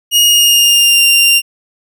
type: tone with pitch glide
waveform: sawtooth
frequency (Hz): 2870 to 2783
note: F7 to F7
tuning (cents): +47 to -7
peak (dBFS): -3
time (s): 0.11-1.42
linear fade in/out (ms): 50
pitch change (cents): -54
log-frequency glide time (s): 0.25-1.02
effects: none